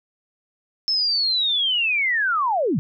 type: linear sweep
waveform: sine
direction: down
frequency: 5300 to 120 Hz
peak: -18 dBFS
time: 0.88-2.79 s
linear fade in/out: 0 ms
effects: none